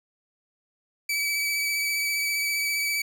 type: tone with vibrato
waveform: sawtooth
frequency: 2294 Hz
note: D7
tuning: 41 cents flat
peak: -21 dBFS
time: 1.09-3.02 s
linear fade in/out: 5 ms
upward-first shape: sine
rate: 15 Hz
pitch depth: 20 cents each way
effects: none